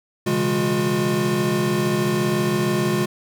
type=tone cluster; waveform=square; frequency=123.9 / 138.8 / 164.9 / 205.7 / 358.6 Hz; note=B2 / C#3 / E3 / G#3 / F4; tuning=+6 / +3 / +1 / -16 / +46 cents; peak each=-32 / -27 / -29 / -24 / -23 dBFS; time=0.26-3.06 s; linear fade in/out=10 ms; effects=9-bit